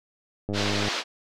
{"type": "click train", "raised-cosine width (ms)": 2, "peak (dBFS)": -17, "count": 41, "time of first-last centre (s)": [0.49, 0.882], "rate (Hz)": 102}
{"type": "band-pass noise", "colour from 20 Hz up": "white", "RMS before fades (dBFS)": -29, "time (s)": [0.53, 1.04], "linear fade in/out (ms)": 50, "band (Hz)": [300, 4800], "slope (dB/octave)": 24}
{"effects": []}